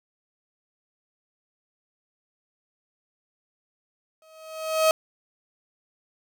35% pulse tone with exponential growth, 635 Hz, D#5, 35 cents sharp, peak -13 dBFS, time 4.22-4.91 s, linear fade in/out 1 ms, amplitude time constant 150 ms, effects none

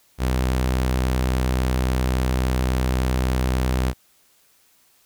sawtooth tone, 63.6 Hz, C2, 48 cents flat, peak -15 dBFS, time 0.18-3.94 s, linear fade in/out 50 ms, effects white hiss -59 dBFS RMS until 5.05 s

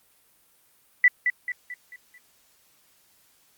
sine tone with echo, 1975.5 Hz, B6, in tune, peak -12 dBFS, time 1.04-1.08 s, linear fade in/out 2 ms, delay 220 ms, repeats 5, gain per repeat -7 dB, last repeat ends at 2.18 s, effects white hiss -62 dBFS RMS until 3.57 s + Opus 32 kbps

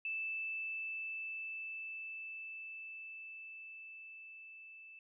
sine tone with level ramp, 2637 Hz, E7, in tune, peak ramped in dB -36 to -52 dBFS, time 0.05-4.99 s, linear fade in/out 2 ms, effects none

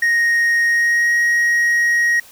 triangle tone with pitch glide, 1867 to 1886.5 Hz, A#6 to A#6, +2 to +20 cents, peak -11 dBFS, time 0.02-2.2 s, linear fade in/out 5 ms, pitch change +18 cents, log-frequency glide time 0.65-1.13 s, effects white hiss -44 dBFS RMS until 2.31 s

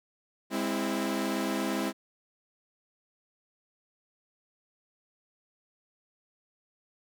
sawtooth chord, Ab augmented, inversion none, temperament equal with one note detuned, 204.1 / 261.6 / 329.6 Hz, Ab3 / C4 / E4, -30 / 0 / 0 cents, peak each -29 dBFS, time 0.5-1.93 s, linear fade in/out 50 ms, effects none

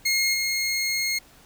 20% pulse tone with level steps, 2148 Hz, C7, 45 cents sharp, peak -15 / -18 dBFS, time 0.05-1.19 s, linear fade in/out 10 ms, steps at 0.33 s, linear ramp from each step 20 ms, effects pink hiss -53 dBFS RMS until 1.45 s

